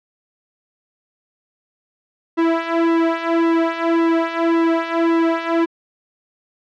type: tone with flanger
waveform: sawtooth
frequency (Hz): 331.7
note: E4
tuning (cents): +11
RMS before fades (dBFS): -17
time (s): 2.37-5.66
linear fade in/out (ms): 20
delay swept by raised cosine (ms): 1.3 to 2.9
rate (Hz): 1.8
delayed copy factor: -0.95
effects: low-pass 2000 Hz 12 dB/octave